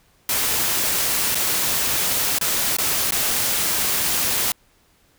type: noise with dropouts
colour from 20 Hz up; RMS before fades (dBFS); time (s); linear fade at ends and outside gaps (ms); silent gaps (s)
white; -21; 0.29-4.52; 2; 1.347-1.353 / 2.386-2.411 / 2.768-2.784 / 3.109-3.121
effects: pink hiss -59 dBFS RMS until 5.18 s